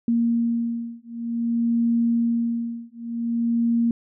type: beating tone pair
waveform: sine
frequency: 233.1 / 233.63 Hz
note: A#3 / A#3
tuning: 0 / +4 cents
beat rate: 0.53 Hz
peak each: -23 dBFS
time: 0.08-3.91 s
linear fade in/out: 2 ms
effects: none